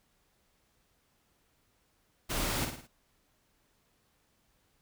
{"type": "noise with echo", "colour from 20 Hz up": "pink", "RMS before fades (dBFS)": -33, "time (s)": [2.29, 2.66], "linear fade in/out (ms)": 20, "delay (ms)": 54, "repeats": 4, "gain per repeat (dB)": -6, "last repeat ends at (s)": 2.876, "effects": ["pink hiss -72 dBFS RMS until 4.81 s"]}